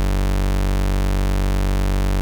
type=tone; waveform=40% pulse; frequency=48 Hz; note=G1; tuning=36 cents flat; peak=-15 dBFS; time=0-2.21 s; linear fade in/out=0 ms; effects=none